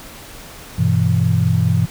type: chord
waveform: sine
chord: E minor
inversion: first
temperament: just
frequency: 98.89 / 123.61 / 164.81 Hz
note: G2 / B2 / E3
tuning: +16 / +2 / 0 cents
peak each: -17 dBFS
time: 0.78-1.86 s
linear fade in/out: 10 ms
effects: pink hiss -37 dBFS RMS until 1.9 s